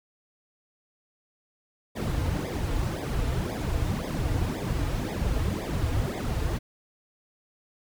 brown noise with flanger, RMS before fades -28 dBFS, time 1.95-6.59 s, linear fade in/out 20 ms, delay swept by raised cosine 0.69 to 5.39 ms, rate 1.9 Hz, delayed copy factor -0.95, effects none

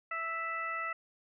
harmonic tone, 659.3 Hz, E5, in tune, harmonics 1 / 2 / 3 / 4, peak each -46 / -36 / -38 / -44 dBFS, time 0.11-0.93 s, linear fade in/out 5 ms, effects none

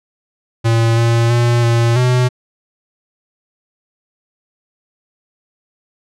square tone with pitch steps, 114.8 / 116.4 / 119.2 / 117 / 125.5 Hz, A#2 / A#2 / A#2 / A#2 / B2, -26 / -2 / +39 / +7 / +28 cents, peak -11 dBFS, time 0.64-2.29 s, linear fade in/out 20 ms, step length 330 ms, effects low-pass 8000 Hz 12 dB/octave

